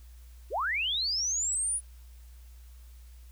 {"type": "linear sweep", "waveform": "sine", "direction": "up", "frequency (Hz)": [311, 9956], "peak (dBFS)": -27, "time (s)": [0.5, 1.81], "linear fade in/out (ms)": 50, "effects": ["added 60 Hz sine -47 dBFS peak until 3.31 s", "white hiss -63 dBFS RMS until 3.31 s"]}